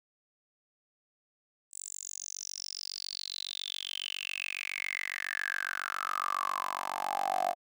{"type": "tone with high-pass filter sweep", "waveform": "10% pulse", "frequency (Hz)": 47.25, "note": "F#1", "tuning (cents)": 37, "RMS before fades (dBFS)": -36, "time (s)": [1.71, 7.55], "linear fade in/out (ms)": 50, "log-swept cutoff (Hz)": [8000, 700], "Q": 9.9, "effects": []}